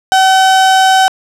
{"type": "tone", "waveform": "35% pulse", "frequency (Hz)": 761, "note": "F#5", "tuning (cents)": 48, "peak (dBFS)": -4, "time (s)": [0.12, 1.08], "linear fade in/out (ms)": 0, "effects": ["low-pass 9000 Hz 12 dB/octave"]}